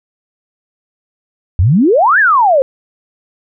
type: exponential two-way sweep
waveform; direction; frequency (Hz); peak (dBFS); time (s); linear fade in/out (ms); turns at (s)
sine; up then down; 77.78 to 1808 to 510; -6; 1.59-2.62; 0; 2.19
effects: none